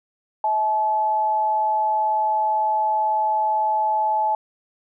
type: tone pair together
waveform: sine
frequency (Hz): 645 / 861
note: E5 / A5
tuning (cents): -38 / -38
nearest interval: perfect fourth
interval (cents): 500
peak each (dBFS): -28 / -18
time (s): 0.44-4.35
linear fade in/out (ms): 2
effects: none